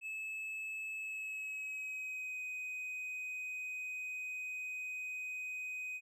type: tone with pitch glide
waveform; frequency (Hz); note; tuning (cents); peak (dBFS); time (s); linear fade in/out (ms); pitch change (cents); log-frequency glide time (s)
triangle; 2600 to 2506; E7 to D#7; -24 to +12; -38; 0.01-6.01; 50; -64; 0.96-2.41
effects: none